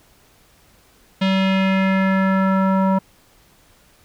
square tone with low-pass filter sweep, 191.3 Hz, G3, 42 cents flat, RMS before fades -17 dBFS, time 1.21-2.99 s, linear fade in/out 10 ms, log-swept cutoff 3400 to 1000 Hz, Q 2.5, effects pink hiss -54 dBFS RMS until 4.04 s

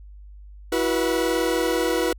40% pulse chord, E suspended second, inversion none, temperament equal with one note detuned, 329.6 / 370 / 485.4 Hz, E4 / F#4 / B4, 0 / 0 / -30 cents, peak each -24 / -25 / -23 dBFS, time 0.72-2.13 s, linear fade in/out 5 ms, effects added 50 Hz sine -40 dBFS peak until 2.18 s

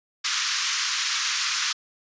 white band-pass noise, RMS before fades -26 dBFS, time 0.24-1.73 s, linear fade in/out 10 ms, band 1100 to 6700 Hz, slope 48 dB/octave, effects resampled to 16000 Hz

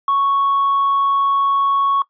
triangle tone with hard clipping, 1108.7 Hz, C#6, in tune, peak -13 dBFS, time 0.08-2.02 s, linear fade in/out 2 ms, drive 2 dB, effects noise-tail reverb RT60 0.1 s tail -20 dB re dry + resampled to 11025 Hz

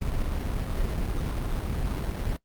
brown noise with sample-and-hold, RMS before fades -28 dBFS, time 0.01-2.37 s, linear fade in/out 10 ms, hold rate 2450 Hz, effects noise-tail reverb RT60 0.1 s tail -20 dB re dry + Opus 32 kbps

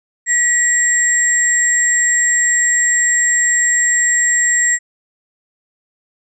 sine tone pair together, 1919 / 7551 Hz, A#6 / A#8, +50 / +21 cents, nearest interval 2 octaves, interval 2371 cents, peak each -14 dBFS, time 0.26-4.79 s, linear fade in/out 50 ms, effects none

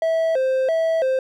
triangle tone with vibrato, 584 Hz, D5, 10 cents flat, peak -15 dBFS, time 0.02-1.19 s, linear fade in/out 2 ms, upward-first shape square, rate 1.5 Hz, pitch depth 190 cents each way, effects none

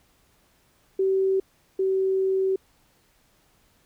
sine tone pair in turn, 383.6 / 381.9 Hz, G4 / G4, -37 / -45 cents, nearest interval unison, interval 8 cents, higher first, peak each -19 / -20 dBFS, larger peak first, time 0.99-1.4 / 1.79-2.56 s, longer second, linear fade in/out 5 ms, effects pink hiss -63 dBFS RMS until 3.85 s

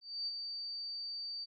sine tone with ADSR envelope, 4617 Hz, D8, 30 cents flat, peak -34 dBFS, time 0.01-1.46 s, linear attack 260 ms, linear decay 34 ms, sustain -5 dB, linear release 29 ms, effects none

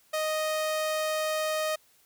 sawtooth tone, 622.3 Hz, D#5, in tune, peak -23 dBFS, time 0.13-1.76 s, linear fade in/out 10 ms, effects white hiss -63 dBFS RMS until 2.05 s

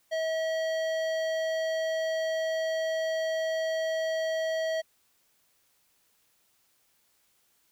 sine tone with hard clipping, 643 Hz, E5, 43 cents flat, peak -29 dBFS, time 0.11-4.82 s, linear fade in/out 20 ms, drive 14 dB, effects white hiss -69 dBFS RMS until 7.71 s

